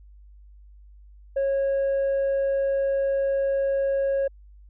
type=tone; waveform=sine; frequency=548 Hz; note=C#5; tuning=20 cents flat; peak=-18 dBFS; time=1.36-4.28 s; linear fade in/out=10 ms; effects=tanh soft clip ceiling -20 dBFS + added 50 Hz sine -46 dBFS peak until 4.69 s